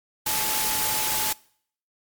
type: tone in noise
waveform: sine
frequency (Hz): 862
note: A5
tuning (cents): -36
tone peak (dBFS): -33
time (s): 0.26-1.33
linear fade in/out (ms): 5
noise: white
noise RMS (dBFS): -25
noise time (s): 0.26-1.33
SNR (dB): -11
effects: noise-tail reverb RT60 0.6 s tail -24 dB re dry + MP3 96 kbps